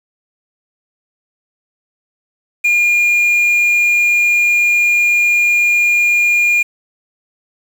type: tone with quantisation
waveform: triangle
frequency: 2418 Hz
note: D7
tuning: 50 cents sharp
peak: -8 dBFS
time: 2.64-6.63 s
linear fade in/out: 10 ms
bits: 6
effects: none